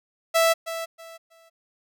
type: tone with echo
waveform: sawtooth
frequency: 659.3 Hz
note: E5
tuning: in tune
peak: -13 dBFS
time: 0.34-0.54 s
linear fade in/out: 20 ms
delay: 320 ms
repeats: 3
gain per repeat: -12 dB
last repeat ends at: 1.5 s
effects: none